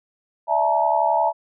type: tone cluster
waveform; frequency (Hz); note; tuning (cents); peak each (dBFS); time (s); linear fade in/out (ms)
sine; 590 / 663 / 866 / 937; D5 / E5 / A5 / A#5; +8 / +10 / -28 / +9; -27 / -21 / -20 / -22; 0.47-1.33; 50
effects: none